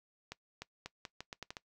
accelerating click train, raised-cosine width 0.2 ms, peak -25 dBFS, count 9, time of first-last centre 0.32-1.568 s, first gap 300 ms, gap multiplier 0.8, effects noise-tail reverb RT60 0.1 s tail -20 dB re dry

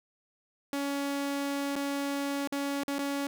sawtooth tone with dropouts, 280.9 Hz, C#4, 23 cents sharp, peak -26 dBFS, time 0.73-3.27 s, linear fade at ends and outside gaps 1 ms, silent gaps 1.757-1.763 / 2.474-2.523 / 2.835-2.88 / 2.985-2.991 s, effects none

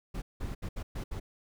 brown noise bursts at uneven times, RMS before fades -36 dBFS, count 6, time 0.14-0.22 / 0.4-0.55 / 0.62-0.69 / 0.76-0.83 / 0.95-1.04 / 1.11-1.2 s, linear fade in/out 10 ms, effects none

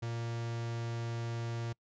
45% pulse tone, 116.54 Hz, A#2, in tune, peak -35 dBFS, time 0.02-1.73 s, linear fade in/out 10 ms, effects noise-tail reverb RT60 0.1 s tail -26 dB re dry + resampled to 16000 Hz

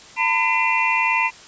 sine tone cluster, 906 / 1007 / 2028 / 2397 / 2708 Hz, A#5 / B5 / B6 / D7 / E7, -50 / +33 / +45 / +35 / +46 cents, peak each -23 dBFS, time 0.16-1.31 s, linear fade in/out 50 ms, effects white hiss -43 dBFS RMS until 1.47 s + resampled to 16000 Hz

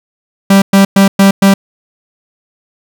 45% pulse tone bursts, 196 Hz, G3, in tune, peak -3 dBFS, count 5, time 0.5-1.54 s, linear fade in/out 5 ms, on 120 ms, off 110 ms, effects none

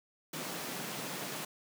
pink high-pass noise, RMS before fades -40 dBFS, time 0.33-1.45 s, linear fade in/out 5 ms, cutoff 140 Hz, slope 48 dB/octave, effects none

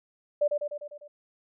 sine tone with echo, 587.3 Hz, D5, in tune, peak -20 dBFS, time 0.41-0.48 s, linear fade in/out 10 ms, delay 100 ms, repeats 6, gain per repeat -4 dB, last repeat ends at 1.08 s, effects none

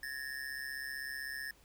square ring-modulated tone, 1760 Hz, A6, in tune, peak -37 dBFS, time 0.03-1.51 s, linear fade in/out 2 ms, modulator 67.9 Hz, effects added 50 Hz sine -65 dBFS peak until 1.64 s + pink hiss -65 dBFS RMS until 1.64 s

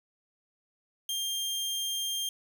sawtooth tone, 3195 Hz, G7, 32 cents sharp, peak -27 dBFS, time 1.09-2.29 s, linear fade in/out 2 ms, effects none

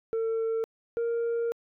sine tone pair in turn, 450.6 / 466 Hz, A4 / A#4, +41 / -1 cents, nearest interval minor second, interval 58 cents, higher second, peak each -23 dBFS, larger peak neither, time 0.13-0.64 / 0.97-1.52 s, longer second, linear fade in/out 0 ms, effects tanh soft clip ceiling -25 dBFS

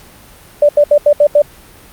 sine tone bursts at uneven times, 587 Hz, D5, 1 cent flat, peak -4 dBFS, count 6, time 0.62-0.69 / 0.77-0.84 / 0.91-0.98 / 1.06-1.13 / 1.2-1.27 / 1.35-1.42 s, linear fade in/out 5 ms, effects pink hiss -40 dBFS RMS until 1.92 s + Opus 48 kbps

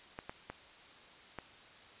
clicks, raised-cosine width 0.5 ms, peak -26 dBFS, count 4, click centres 0.189 / 0.295 / 0.5 / 1.387 s, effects white hiss -56 dBFS RMS until 2 s + resampled to 8000 Hz

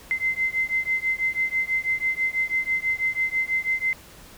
sine beating tone pair, 2067 / 2073.1 Hz, C7 / C7, -22 / -17 cents, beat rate 6.1 Hz, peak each -25 dBFS, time 0.11-3.93 s, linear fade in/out 0 ms, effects pink hiss -47 dBFS RMS until 4.37 s

